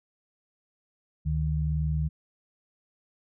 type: tone pair together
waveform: sine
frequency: 72.5 / 153.62 Hz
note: D2 / D#3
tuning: -22 / -22 cents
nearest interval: octave + minor second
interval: 1300 cents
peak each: -27 dBFS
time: 1.25-2.09 s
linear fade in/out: 20 ms
effects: none